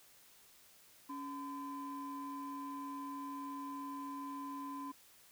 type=ring-modulated tone; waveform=triangle; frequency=370 Hz; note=F#4; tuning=in tune; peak=-35 dBFS; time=1.09-4.92 s; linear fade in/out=10 ms; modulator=649 Hz; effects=tanh soft clip ceiling -36 dBFS + white hiss -63 dBFS RMS until 5.31 s